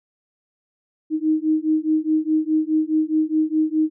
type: beating tone pair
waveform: sine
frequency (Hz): 310 / 314.8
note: D#4 / D#4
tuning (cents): -6 / +20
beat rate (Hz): 4.8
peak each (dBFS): -20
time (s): 1.1-3.9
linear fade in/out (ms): 50
effects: none